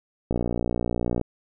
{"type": "click train", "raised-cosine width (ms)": 2, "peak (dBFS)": -12, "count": 55, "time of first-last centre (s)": [0.31, 1.213], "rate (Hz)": 59.8, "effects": []}